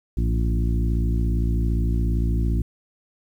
harmonic tone with a mistuned harmonic, 57.5 Hz, A#1, 23 cents flat, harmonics 1 / 2 / 3 / 4 / 5 / 6, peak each -20 / -26 / -30 / -32 / -34 / -36 dBFS, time 0.17-2.62 s, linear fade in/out 5 ms, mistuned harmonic 2, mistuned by -60 cents, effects 9-bit

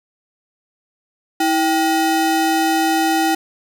square ring-modulated tone, 554.4 Hz, C#5, in tune, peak -12 dBFS, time 1.4-3.35 s, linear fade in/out 5 ms, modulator 230 Hz, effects none

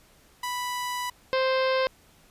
sawtooth tone, 987.8 Hz, B5, in tune, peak -25 dBFS, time 0.43-1.1 s, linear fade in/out 5 ms
harmonic tone, 523.3 Hz, C5, in tune, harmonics 1 / 2 / 3 / 4 / 5 / 6 / 7 / 8 / 9 / 10, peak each -23 / -29 / -33 / -35 / -37 / -39 / -40 / -41 / -42 / -43 dBFS, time 1.33-1.87 s, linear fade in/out 0 ms
effects pink hiss -58 dBFS RMS until 2.3 s + resampled to 32000 Hz

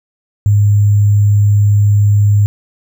sine tone with sample-and-hold, 102.9 Hz, G#2, 16 cents flat, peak -6 dBFS, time 0.46-2.46 s, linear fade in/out 0 ms, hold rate 7350 Hz, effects none

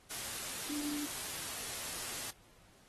sine tone in noise, 293.7 Hz, D4, in tune, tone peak -37 dBFS, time 0.69-1.06 s, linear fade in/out 10 ms, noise white, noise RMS -41 dBFS, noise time 0.1-2.31 s, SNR +1 dB, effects pink hiss -64 dBFS RMS until 2.88 s + AAC 32 kbps

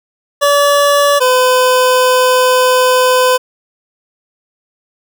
25% pulse tone pair in turn, 573 / 506.9 Hz, D5 / B4, -43 / +45 cents, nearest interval major second, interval 212 cents, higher first, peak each -4 dBFS, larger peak neither, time 0.41-1.2 / 1.2-3.38 s, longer second, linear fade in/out 20 ms, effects none

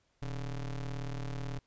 square ring-modulated tone, 72 Hz, D2, 34 cents flat, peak -33 dBFS, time 0.22-1.59 s, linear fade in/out 5 ms, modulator 52.9 Hz, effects pink hiss -74 dBFS RMS until 1.66 s + resampled to 16000 Hz

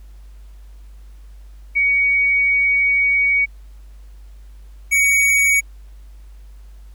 sine / square tone pair in turn, 2247 / 2247 Hz, C#7 / C#7, +23 / +23 cents, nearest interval unison, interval 0 cents, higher neither, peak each -13 dBFS, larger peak neither, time 1.75-3.46 / 4.91-5.61 s, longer first, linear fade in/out 20 ms, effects added 50 Hz sine -37 dBFS peak until 6.94 s + pink hiss -58 dBFS RMS until 6.94 s

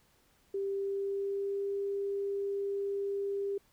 sine tone with pitch glide, 393.9 to 398.5 Hz, G4 to G4, +8 to +28 cents, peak -31 dBFS, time 0.54-3.58 s, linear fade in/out 5 ms, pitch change +20 cents, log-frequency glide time 0.67-1.71 s, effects pink hiss -68 dBFS RMS until 3.72 s

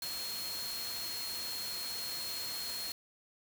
sine tone in noise, 4262 Hz, C8, 31 cents sharp, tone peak -39 dBFS, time 0.02-2.92 s, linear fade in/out 2 ms, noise white, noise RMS -42 dBFS, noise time 0.02-2.92 s, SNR 0 dB, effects none

